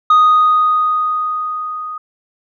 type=tone with level ramp; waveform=sine; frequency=1243 Hz; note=D#6; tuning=2 cents flat; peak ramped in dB=-3 to -23 dBFS; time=0.1-1.98 s; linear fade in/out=5 ms; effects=tanh soft clip ceiling -5 dBFS